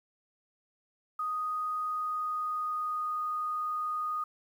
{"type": "tone with pitch glide", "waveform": "sine", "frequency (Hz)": [1244.5, 1235.9], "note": ["D#6", "D#6"], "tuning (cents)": [0, -12], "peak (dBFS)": -30, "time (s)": [1.19, 4.24], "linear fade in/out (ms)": 5, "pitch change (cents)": -12, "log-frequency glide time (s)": [1.83, 3.14], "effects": ["10-bit"]}